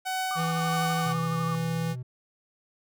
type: tone with tremolo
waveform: sawtooth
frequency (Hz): 750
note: F#5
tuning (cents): +23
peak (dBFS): -23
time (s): 0.05-1.14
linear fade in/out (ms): 20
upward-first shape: triangle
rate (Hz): 1.6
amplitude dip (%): 45
type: tone with vibrato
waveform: sine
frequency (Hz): 1174.7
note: D6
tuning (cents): 0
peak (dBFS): -32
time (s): 0.31-1.55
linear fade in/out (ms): 0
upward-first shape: sine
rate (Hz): 12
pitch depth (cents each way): 55
type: tone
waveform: square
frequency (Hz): 164.81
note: E3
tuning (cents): 0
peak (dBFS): -28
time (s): 0.35-1.96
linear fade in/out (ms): 50
type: tone with pitch glide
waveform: triangle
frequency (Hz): 130 to 125.57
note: C3 to B2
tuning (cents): -11 to +29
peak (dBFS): -31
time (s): 1.05-2.03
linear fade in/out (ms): 10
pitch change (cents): -60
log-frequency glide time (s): 1.35-1.92
effects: none